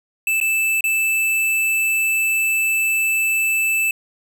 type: tone with dropouts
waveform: square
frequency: 2637 Hz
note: E7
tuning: in tune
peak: -17 dBFS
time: 0.27-3.91 s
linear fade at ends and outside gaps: 2 ms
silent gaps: 0.402-0.412 / 0.808-0.84 s
effects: none